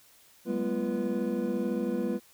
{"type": "tone cluster", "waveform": "triangle", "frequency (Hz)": [192.9, 211, 244.9, 342.7, 491], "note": ["G3", "G#3", "B3", "F4", "B4"], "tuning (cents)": [-28, 28, -14, -33, -10], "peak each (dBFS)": [-34, -31, -31, -32, -33], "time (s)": [0.45, 2.2], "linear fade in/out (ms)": 50, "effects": ["white hiss -59 dBFS RMS until 2.33 s"]}